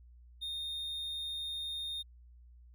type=tone; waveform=triangle; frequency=3674 Hz; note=A#7; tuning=26 cents flat; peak=-35 dBFS; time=0.41-2.03 s; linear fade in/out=20 ms; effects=added 60 Hz sine -54 dBFS peak until 2.74 s